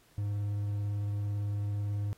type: tone with vibrato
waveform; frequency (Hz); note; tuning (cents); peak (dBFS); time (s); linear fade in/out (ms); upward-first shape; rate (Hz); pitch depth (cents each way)
triangle; 102.4; G#2; -24; -28; 0.18-2.13; 0; square; 18; 9
effects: pink hiss -64 dBFS RMS until 2.17 s + AAC 48 kbps